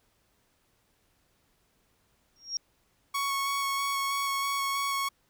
sine tone with exponential growth, 5588 Hz, F8, in tune, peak -25 dBFS, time 2.36-2.57 s, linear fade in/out 1 ms, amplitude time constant 45 ms
sawtooth tone with vibrato, 1108.7 Hz, C#6, in tune, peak -24 dBFS, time 3.14-5.09 s, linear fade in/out 10 ms, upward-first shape square, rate 3.1 Hz, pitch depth 9 cents each way
effects pink hiss -70 dBFS RMS until 5.29 s

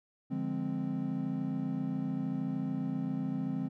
triangle chord, D half-diminished seventh, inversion none, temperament equal, 146.83 / 174.61 / 207.7 / 261.6 Hz, D3 / F3 / Ab3 / C4, 0 / 0 / 0 / 0 cents, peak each -37 / -36 / -36 / -33 dBFS, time 0.3-3.69 s, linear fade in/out 20 ms, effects none

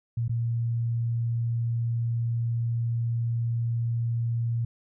sine tone with dropouts, 116.8 Hz, A#2, 4 cents sharp, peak -24 dBFS, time 0.17-4.65 s, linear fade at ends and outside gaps 5 ms, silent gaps 0.281-0.294 s, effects none

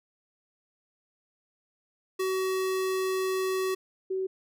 square / sine tone pair in turn, 377.2 / 378.8 Hz, F#4 / F#4, +33 / +41 cents, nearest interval unison, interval 8 cents, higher second, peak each -27 dBFS, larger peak neither, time 2.19-3.75 / 4.1-4.27 s, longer first, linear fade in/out 10 ms, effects none

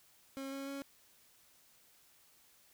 30% pulse tone with pitch steps, 270.9 / 273.9 / 276.9 Hz, C#4 / C#4 / C#4, -40 / -21 / -2 cents, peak -38 dBFS, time 0.37-0.82 s, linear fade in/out 0 ms, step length 150 ms, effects white hiss -66 dBFS RMS until 2.73 s

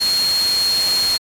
sine tone in noise, 4261 Hz, C8, 31 cents sharp, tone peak -15 dBFS, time 0-1.18 s, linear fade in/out 20 ms, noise white, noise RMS -24 dBFS, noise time 0-1.18 s, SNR +6 dB, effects low-pass 12000 Hz 12 dB/octave + AAC 64 kbps

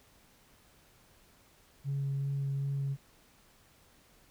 sine tone with vibrato, 138.6 Hz, C#3, in tune, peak -29 dBFS, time 1.84-2.97 s, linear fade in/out 50 ms, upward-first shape sine, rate 2.6 Hz, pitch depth 9 cents each way, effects tanh soft clip ceiling -27 dBFS + pink hiss -63 dBFS RMS until 4.3 s

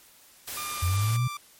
white noise, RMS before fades -36 dBFS, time 0.47-1.17 s, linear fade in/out 10 ms
sawtooth tone with pitch glide, 1200 to 1177.3 Hz, D6 to D6, +37 to +4 cents, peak -30 dBFS, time 0.57-1.37 s, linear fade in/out 2 ms, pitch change -33 cents, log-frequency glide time 0.75-1.09 s
sine linear sweep, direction up, 85.4 to 128 Hz, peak -22 dBFS, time 0.82-1.28 s, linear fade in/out 10 ms
effects white hiss -55 dBFS RMS until 1.59 s + MP3 64 kbps

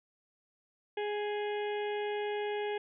harmonic tone with a mistuned harmonic, 415.3 Hz, G#4, in tune, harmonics 1 / 2 / 4 / 5 / 6 / 7 / 8, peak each -33 / -39 / -45 / -47 / -49 / -50 / -51 dBFS, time 0.97-2.78 s, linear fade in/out 5 ms, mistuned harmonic 5, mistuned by +18 cents, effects none

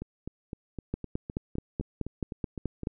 two click trains, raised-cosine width 3 ms, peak -23 / -17 dBFS, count 12 / 10, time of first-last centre 0.02-2.833 / 0.94-2.871 s, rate 3.91 / 4.66 Hz, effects none

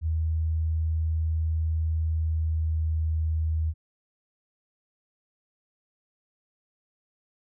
sine tone with pitch glide, 80 to 79.45 Hz, D#2 to D#2, +49 to +37 cents, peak -23 dBFS, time 0.01-3.74 s, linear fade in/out 50 ms, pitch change -12 cents, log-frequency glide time 2.01-2.79 s, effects none

